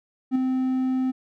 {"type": "tone with ADSR envelope", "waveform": "triangle", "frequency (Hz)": 258.9, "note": "C4", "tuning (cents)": -18, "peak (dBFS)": -14, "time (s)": [0.31, 1.12], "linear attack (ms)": 44, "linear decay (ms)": 6, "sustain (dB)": -5, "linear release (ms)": 21, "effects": []}